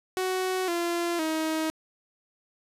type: tone with pitch steps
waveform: sawtooth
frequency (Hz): 372.3 / 343.4 / 316.7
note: F#4 / F4 / D#4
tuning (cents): +11 / -29 / +31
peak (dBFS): -22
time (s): 0.17-1.7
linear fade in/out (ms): 0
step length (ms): 510
effects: resampled to 32000 Hz + 9-bit